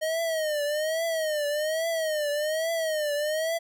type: tone with vibrato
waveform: square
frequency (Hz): 622.3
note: D#5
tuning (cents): 0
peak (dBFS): -26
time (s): 0.01-3.59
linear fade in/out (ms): 20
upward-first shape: triangle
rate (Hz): 1.2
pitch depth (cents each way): 130
effects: none